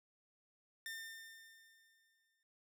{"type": "tone with exponential decay", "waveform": "sawtooth", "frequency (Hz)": 1805, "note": "A6", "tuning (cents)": 44, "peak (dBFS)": -39, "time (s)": [0.86, 2.43], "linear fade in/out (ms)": 1, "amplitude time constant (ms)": 340, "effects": []}